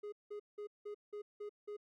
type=tone bursts; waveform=triangle; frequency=415.3 Hz; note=G#4; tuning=in tune; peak=-40 dBFS; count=7; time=0.03-1.768 s; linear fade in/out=10 ms; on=94 ms; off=180 ms; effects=none